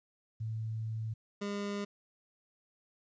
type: tone pair in turn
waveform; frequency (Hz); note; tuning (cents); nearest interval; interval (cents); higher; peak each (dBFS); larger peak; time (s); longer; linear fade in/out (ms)
sine / 25% pulse; 110.9 / 203; A2 / G#3; +14 / -39; minor seventh; 1047; second; -34 / -31; second; 0.4-1.14 / 1.41-1.85; first; 10
effects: resampled to 16000 Hz + 12-bit